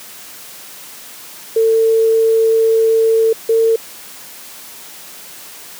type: tone pair in turn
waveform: sine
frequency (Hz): 448.7 / 451.8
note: A4 / A4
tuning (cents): +34 / +46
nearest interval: unison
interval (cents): 12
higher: second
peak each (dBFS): -9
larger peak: neither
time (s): 1.56-3.33 / 3.49-3.76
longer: first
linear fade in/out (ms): 5
effects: white hiss -35 dBFS RMS until 5.79 s + high-pass 150 Hz 12 dB/octave